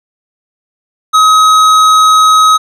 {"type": "tone with hard clipping", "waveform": "sine", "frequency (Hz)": 1270, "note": "D#6", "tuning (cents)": 35, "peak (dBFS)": -5, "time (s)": [1.13, 2.58], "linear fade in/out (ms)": 20, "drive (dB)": 12, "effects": []}